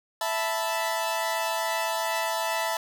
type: chord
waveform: sawtooth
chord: E suspended fourth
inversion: none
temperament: equal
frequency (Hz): 659.3 / 880 / 987.8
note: E5 / A5 / B5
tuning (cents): 0 / 0 / 0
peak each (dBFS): -26 / -26 / -28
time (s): 0.21-2.77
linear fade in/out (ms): 2
effects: none